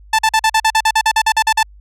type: tone bursts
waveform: sawtooth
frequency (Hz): 880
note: A5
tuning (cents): 0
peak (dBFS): -6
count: 15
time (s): 0.13-1.63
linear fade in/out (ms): 5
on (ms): 58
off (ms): 45
effects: added 50 Hz sine -39 dBFS peak until 1.8 s + low-pass 10000 Hz 12 dB/octave